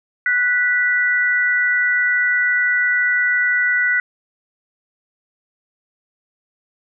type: tone pair together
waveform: sine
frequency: 1480 / 1965.9 Hz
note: F#6 / B6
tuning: 0 / -8 cents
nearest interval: perfect fourth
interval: 492 cents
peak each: -17 / -17 dBFS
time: 0.26-4 s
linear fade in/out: 2 ms
effects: none